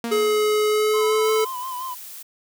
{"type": "tone with exponential decay", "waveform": "sawtooth", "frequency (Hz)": 233.1, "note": "A#3", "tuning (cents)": 0, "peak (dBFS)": -20, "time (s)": [0.04, 0.73], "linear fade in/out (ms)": 2, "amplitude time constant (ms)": 150}
{"type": "tone with pitch glide", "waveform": "square", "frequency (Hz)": [424.5, 436.4], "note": ["G#4", "A4"], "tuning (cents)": [38, -14], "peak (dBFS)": -18, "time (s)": [0.11, 1.45], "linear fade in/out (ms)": 10, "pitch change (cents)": 48, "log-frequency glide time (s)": [0.68, 1.3]}
{"type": "tone with vibrato", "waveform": "triangle", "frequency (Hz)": 1019, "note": "C6", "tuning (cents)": -46, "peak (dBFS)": -26, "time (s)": [0.93, 1.95], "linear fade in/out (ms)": 20, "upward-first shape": "sine", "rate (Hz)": 5.7, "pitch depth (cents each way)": 58}
{"type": "noise", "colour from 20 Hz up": "blue", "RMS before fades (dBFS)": -38, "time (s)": [1.24, 2.23], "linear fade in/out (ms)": 10}
{"effects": []}